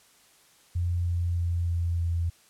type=tone with pitch steps; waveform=sine; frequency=87.31 / 86.66 / 86.01 / 85.37 / 84.73 Hz; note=F2 / F2 / F2 / F2 / E2; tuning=0 / -13 / -26 / -39 / +48 cents; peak=-24 dBFS; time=0.75-2.3 s; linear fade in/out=10 ms; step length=310 ms; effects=white hiss -59 dBFS RMS until 2.49 s + low-pass 11000 Hz 12 dB/octave